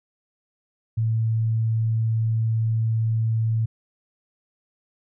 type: tone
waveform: sine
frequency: 112.2 Hz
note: A2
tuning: 34 cents sharp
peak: -19 dBFS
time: 0.97-3.66 s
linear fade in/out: 10 ms
effects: none